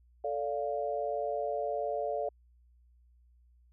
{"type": "chord", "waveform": "sine", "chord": "D minor", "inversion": "second", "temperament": "equal with one note detuned", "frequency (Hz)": [440, 578.6, 698.5], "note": ["A4", "D5", "F5"], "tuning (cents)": [0, -26, 0], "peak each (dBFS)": [-36, -34, -35], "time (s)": [0.24, 2.29], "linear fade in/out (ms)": 5, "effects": ["added 60 Hz sine -60 dBFS peak until 3.72 s"]}